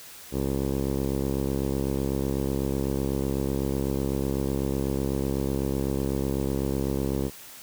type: tone with low-pass filter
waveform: 10% pulse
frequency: 68 Hz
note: C#2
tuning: 33 cents flat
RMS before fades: -27 dBFS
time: 0.31-7.31 s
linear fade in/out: 50 ms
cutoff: 550 Hz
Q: 1.5
effects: white hiss -45 dBFS RMS until 7.62 s